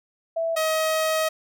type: tone pair in turn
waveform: sine / sawtooth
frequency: 659.3 / 633.1 Hz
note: E5 / D#5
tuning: 0 / +30 cents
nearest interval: minor second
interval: 70 cents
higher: first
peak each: -22 / -17 dBFS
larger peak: second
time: 0.36-0.56 / 0.56-1.29 s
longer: second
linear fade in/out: 10 ms
effects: none